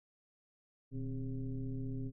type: tone with frequency modulation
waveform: sine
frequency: 123.47 Hz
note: B2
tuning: in tune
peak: -36 dBFS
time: 0.91-2.12 s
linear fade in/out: 50 ms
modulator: 141 Hz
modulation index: 1.2
effects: none